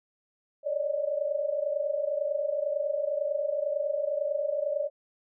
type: tone cluster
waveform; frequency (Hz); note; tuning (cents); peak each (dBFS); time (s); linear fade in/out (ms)
sine; 560 / 582 / 611; C#5 / D5 / D#5; +18 / -16 / -32; -31; 0.63-4.9; 50
effects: none